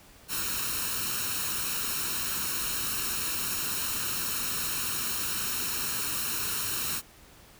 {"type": "noise with comb filter", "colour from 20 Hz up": "white", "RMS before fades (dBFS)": -31, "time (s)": [0.28, 7.02], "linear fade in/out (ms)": 50, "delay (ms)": 0.73, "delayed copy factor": 0.7, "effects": ["pink hiss -54 dBFS RMS until 7.59 s"]}